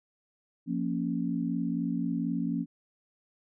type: chord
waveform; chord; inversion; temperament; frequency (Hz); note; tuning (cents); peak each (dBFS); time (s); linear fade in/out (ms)
sine; Bb minor; second; equal; 174.61 / 233.1 / 277.2; F3 / Bb3 / Db4; 0 / 0 / 0; -32; 0.66-2.66; 50
effects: none